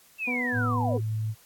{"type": "linear sweep", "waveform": "sine", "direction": "down", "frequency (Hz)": [2700, 329.6], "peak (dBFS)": -27, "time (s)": [0.18, 1.01], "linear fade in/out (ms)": 50}
{"type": "harmonic tone", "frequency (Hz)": 246.6, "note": "B3", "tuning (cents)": -2, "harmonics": [1, 2, 3, 4], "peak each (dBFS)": [-30, -36, -40, -42], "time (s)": [0.27, 0.98], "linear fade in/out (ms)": 10}
{"type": "tone with pitch glide", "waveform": "sine", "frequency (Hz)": [110.3, 109.29], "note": ["A2", "A2"], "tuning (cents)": [5, -11], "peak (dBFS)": -26, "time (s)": [0.52, 1.35], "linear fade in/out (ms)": 50, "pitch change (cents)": -16, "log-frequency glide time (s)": [0.65, 1.11]}
{"effects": ["white hiss -57 dBFS RMS until 1.45 s", "AAC 64 kbps"]}